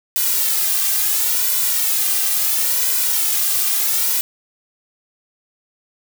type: noise with flanger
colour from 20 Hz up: blue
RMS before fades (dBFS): -18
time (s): 0.16-4.21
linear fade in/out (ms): 0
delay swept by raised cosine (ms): 2 to 2.54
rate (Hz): 0.73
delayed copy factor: +1
effects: none